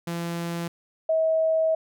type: tone pair in turn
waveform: sawtooth / sine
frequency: 170 / 641.8 Hz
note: F3 / E5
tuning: -46 / -46 cents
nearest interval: octave + major seventh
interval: 2300 cents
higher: second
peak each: -24 / -19 dBFS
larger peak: second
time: 0.07-0.68 / 1.09-1.75 s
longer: second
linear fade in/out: 5 ms
effects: none